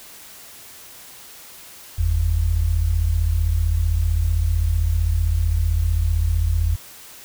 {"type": "tone pair together", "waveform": "sine", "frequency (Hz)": [46.83, 82.41], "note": ["F#1", "E2"], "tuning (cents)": [22, 0], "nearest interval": "minor seventh", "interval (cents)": 978, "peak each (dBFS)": [-20, -18], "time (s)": [1.98, 6.76], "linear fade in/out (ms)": 10, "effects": ["white hiss -42 dBFS RMS until 7.24 s"]}